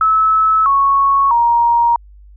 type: tone with pitch steps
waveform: sine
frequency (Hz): 1300 / 1105.9 / 940.7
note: E6 / C#6 / A#5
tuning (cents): -24 / -4 / +15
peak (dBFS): -9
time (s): 0.01-1.96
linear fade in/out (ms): 2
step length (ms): 650
effects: added 50 Hz sine -38 dBFS peak until 2.36 s